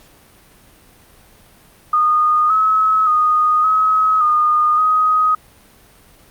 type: tone with pitch steps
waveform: sine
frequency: 1229 / 1286 / 1237 / 1276 / 1223 / 1255 Hz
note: D#6 / E6 / D#6 / D#6 / D#6 / D#6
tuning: -22 / -43 / -10 / +43 / -30 / +15 cents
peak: -11 dBFS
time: 1.93-5.35 s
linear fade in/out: 5 ms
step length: 570 ms
effects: pink hiss -48 dBFS RMS until 6.3 s + Opus 48 kbps